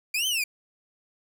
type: linear two-way sweep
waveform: sawtooth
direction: up then down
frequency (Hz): 2337 to 3144 to 2337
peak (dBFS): -21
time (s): 0.14-0.44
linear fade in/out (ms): 5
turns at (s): 0.27
effects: none